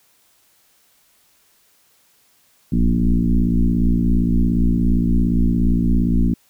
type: tone with frequency modulation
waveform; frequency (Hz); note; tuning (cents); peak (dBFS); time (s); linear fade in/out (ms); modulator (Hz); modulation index
sine; 116.54; A#2; 0; -13; 2.72-6.34; 5; 57.3; 2.7
effects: white hiss -58 dBFS RMS until 6.49 s